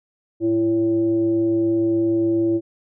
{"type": "tone with frequency modulation", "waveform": "sine", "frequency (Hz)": 335.5, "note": "E4", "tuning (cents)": 31, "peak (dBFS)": -16, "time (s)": [0.4, 2.61], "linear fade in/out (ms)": 50, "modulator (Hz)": 226, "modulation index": 0.37, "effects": []}